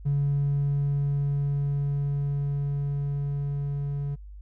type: tone with level ramp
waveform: triangle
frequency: 141.8 Hz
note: C#3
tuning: 40 cents sharp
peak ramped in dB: -18 to -25 dBFS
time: 0.05-4.16 s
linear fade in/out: 20 ms
effects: tanh soft clip ceiling -18 dBFS + added 50 Hz sine -40 dBFS peak until 4.41 s